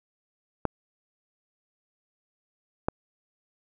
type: clicks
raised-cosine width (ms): 1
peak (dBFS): -10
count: 2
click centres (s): 0.653 / 2.885
effects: none